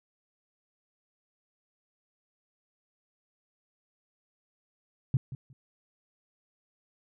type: tone with echo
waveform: sine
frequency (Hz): 130.3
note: C3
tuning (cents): -7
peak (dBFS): -20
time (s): 5.14-5.17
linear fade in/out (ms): 2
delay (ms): 180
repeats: 2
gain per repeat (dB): -15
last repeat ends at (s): 5.53
effects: none